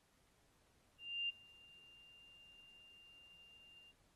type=tone with ADSR envelope; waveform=sine; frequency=2794 Hz; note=F7; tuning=in tune; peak=-36 dBFS; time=0.98-3.92 s; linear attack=310 ms; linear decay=18 ms; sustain=-24 dB; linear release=13 ms; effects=pink hiss -75 dBFS RMS until 4.15 s + AAC 32 kbps